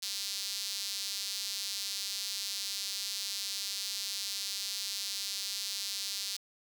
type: tone with high-pass filter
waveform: sawtooth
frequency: 198.8 Hz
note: G3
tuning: 25 cents sharp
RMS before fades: -37 dBFS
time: 0.02-6.37 s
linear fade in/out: 10 ms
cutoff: 4400 Hz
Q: 2.5
effects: 9-bit